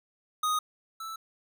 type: tone pair in turn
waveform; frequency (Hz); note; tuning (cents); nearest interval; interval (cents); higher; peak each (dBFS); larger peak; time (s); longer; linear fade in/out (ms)
square; 1244.5 / 1318.5; D#6 / E6; 0 / 0; minor second; 100; second; -26 / -37; first; 0.43-0.59 / 1-1.16; neither; 5
effects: none